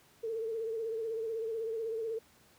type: tone with vibrato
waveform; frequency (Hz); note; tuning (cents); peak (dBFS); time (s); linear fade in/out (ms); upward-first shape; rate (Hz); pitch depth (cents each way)
sine; 449.4; A4; +37; -33; 0.23-2.19; 10; sine; 16; 51
effects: pink hiss -63 dBFS RMS until 2.58 s + high-pass 80 Hz 12 dB/octave